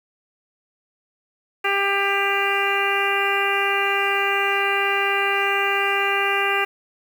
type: harmonic tone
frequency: 397.3 Hz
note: G4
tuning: 23 cents sharp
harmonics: 1 / 2 / 3 / 4 / 5 / 6 / 7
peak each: -26 / -26 / -26 / -26 / -26 / -26 / -26 dBFS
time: 1.64-6.65 s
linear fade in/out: 10 ms
effects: 7-bit